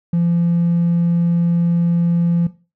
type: tone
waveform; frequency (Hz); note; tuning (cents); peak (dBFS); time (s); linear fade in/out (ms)
triangle; 171; F3; -36; -10; 0.13-2.47; 5
effects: noise-tail reverb RT60 0.3 s tail -18 dB re dry + tanh soft clip ceiling -9 dBFS